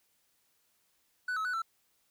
triangle tone with pitch steps, 1490 / 1290 / 1484 / 1337 Hz, F#6 / E6 / F#6 / E6, +12 / -38 / +5 / +24 cents, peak -29 dBFS, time 1.28-1.62 s, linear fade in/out 5 ms, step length 85 ms, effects white hiss -73 dBFS RMS until 2.1 s

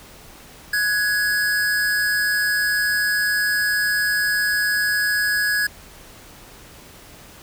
square tone pair together, 1480 / 1673.4 Hz, F#6 / G#6, 0 / +13 cents, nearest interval major second, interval 213 cents, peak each -29 / -19 dBFS, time 0.73-5.67 s, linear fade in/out 5 ms, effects pink hiss -44 dBFS RMS until 7.42 s

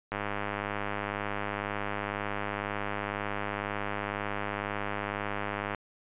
click train, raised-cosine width 0.5 ms, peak -17 dBFS, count 575, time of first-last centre 0.12-5.747 s, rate 102 Hz, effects resampled to 8000 Hz

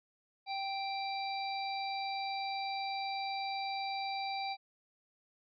harmonic tone, 784 Hz, G5, in tune, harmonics 1 / 3 / 5 / 6, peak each -36 / -43 / -45 / -46 dBFS, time 0.46-4.57 s, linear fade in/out 50 ms, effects none

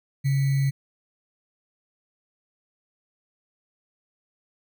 sine tone with sample-and-hold, 137.3 Hz, C#3, 16 cents flat, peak -19 dBFS, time 0.24-0.71 s, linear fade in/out 20 ms, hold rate 2100 Hz, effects none

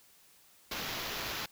violet noise with sample-and-hold, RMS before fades -38 dBFS, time 0.71-1.46 s, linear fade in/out 5 ms, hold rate 8820 Hz, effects white hiss -62 dBFS RMS until 1.51 s

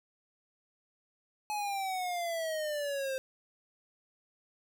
square exponential sweep, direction down, 850 to 523.3 Hz, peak -33 dBFS, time 1.5-3.18 s, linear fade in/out 0 ms, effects none

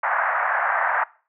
white band-pass noise, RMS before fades -22 dBFS, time 0.03-1.04 s, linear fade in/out 5 ms, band 640 to 1800 Hz, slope 48 dB/octave, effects noise-tail reverb RT60 0.4 s tail -22 dB re dry

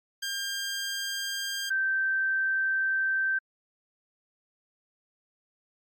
15% pulse / sine tone pair in turn, 1600 / 1557.1 Hz, G6 / G6, +35 / -12 cents, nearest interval unison, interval 47 cents, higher first, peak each -24 dBFS, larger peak neither, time 0.22-1.7 / 1.7-3.39 s, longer second, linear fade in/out 10 ms, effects AAC 64 kbps

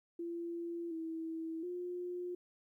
sine tone with pitch steps, 340.3 / 325 / 355.9 Hz, F4 / E4 / F4, -45 / -24 / +33 cents, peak -38 dBFS, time 0.19-2.35 s, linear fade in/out 5 ms, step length 720 ms, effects 13-bit

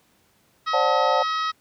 harmonic tone, 638 Hz, D#5, 43 cents sharp, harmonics 2 / 3 / 4 / 5 / 6 / 7 / 8 / 9, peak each -23 / -33 / -41 / -38 / -34 / -42 / -37 / -47 dBFS, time 0.66-1.52 s, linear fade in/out 20 ms
sine chord, D dominant seventh, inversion third, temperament just, 528.6 / 587.3 / 734.2 / 881 Hz, C5 / D5 / F#5 / A5, +18 / 0 / -14 / +2 cents, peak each -24 dBFS, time 0.73-1.23 s, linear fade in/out 10 ms
effects pink hiss -62 dBFS RMS until 1.6 s + high-pass 80 Hz 12 dB/octave

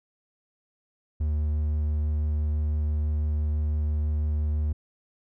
triangle tone, 75.5 Hz, D2, 48 cents sharp, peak -21 dBFS, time 1.2-4.73 s, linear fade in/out 10 ms, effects none

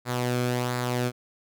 sawtooth tone with flanger, 123.47 Hz, B2, in tune, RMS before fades -27 dBFS, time 0.05-1.12 s, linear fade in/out 50 ms, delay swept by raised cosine 0.33 to 1.08 ms, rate 1.4 Hz, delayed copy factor -0.5, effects none

